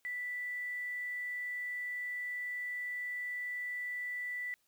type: tone with quantisation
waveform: sine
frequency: 1973 Hz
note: B6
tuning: 2 cents flat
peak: -36 dBFS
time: 0.05-4.54 s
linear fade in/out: 0 ms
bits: 10
effects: white hiss -75 dBFS RMS until 4.67 s